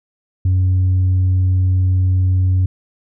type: tone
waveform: sine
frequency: 92.5 Hz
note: F#2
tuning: in tune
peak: -9 dBFS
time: 0.45-2.66 s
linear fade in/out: 5 ms
effects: tanh soft clip ceiling -10 dBFS